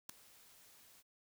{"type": "noise with ADSR envelope", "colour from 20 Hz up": "white", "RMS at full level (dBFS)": -40, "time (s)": [0.09, 1.03], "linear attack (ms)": 5, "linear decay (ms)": 3, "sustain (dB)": -23, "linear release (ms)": 33, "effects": []}